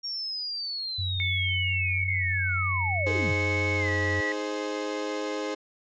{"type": "linear sweep", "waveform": "sine", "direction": "down", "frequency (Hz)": [5588, 75], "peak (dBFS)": -30, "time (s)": [0.03, 3.34], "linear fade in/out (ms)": 20}
{"type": "tone", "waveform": "sine", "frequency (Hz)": 92.9, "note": "F#2", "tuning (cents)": 7, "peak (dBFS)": -28, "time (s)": [0.98, 4.21], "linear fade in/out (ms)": 10}
{"type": "tone with pitch glide", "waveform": "sine", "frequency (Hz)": [2206, 1942.7], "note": ["C#7", "B6"], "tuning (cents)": [-9, -29], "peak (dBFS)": -27, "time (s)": [1.2, 4.32], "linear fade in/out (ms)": 0, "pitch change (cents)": -220, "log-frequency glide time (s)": [3.77, 3.9]}
{"type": "chord", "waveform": "35% pulse", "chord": "Ab major", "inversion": "second", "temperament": "equal with one note detuned", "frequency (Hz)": [311.1, 417.5, 523.3], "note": ["Eb4", "Ab4", "C5"], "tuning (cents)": [0, 9, 0], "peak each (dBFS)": -32, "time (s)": [3.06, 5.55], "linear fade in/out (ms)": 10}
{"effects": ["resampled to 16000 Hz"]}